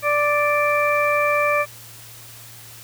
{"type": "harmonic tone", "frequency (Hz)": 587.3, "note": "D5", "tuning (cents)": 0, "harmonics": [1, 2, 3, 4], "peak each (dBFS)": [-20, -21, -27, -22], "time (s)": [0.02, 1.66], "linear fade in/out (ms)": 50, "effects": ["added 115 Hz sine -46 dBFS peak until 2.83 s", "white hiss -42 dBFS RMS until 2.83 s"]}